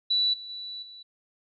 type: tone with level steps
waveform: sine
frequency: 3951 Hz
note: B7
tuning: in tune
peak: -21 / -38 / -35 / -43 dBFS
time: 0.1-1.03 s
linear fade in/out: 10 ms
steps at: 0.33 / 0.49 / 0.82 s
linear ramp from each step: 10 ms
effects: none